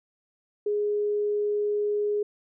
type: tone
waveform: sine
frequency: 415.3 Hz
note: G#4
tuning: in tune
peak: -23 dBFS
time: 0.66-2.23 s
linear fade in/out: 5 ms
effects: none